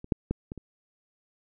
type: clicks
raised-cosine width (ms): 3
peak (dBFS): -28 / -10 / -14 / -23 / -27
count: 5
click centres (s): 0.044 / 0.122 / 0.31 / 0.519 / 0.577
effects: none